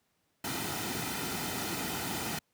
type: noise with comb filter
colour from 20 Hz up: pink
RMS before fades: -35 dBFS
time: 0.44-2.39 s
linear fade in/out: 5 ms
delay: 1.8 ms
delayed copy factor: -0.55
effects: pink hiss -75 dBFS RMS until 2.53 s + high-pass 100 Hz 12 dB/octave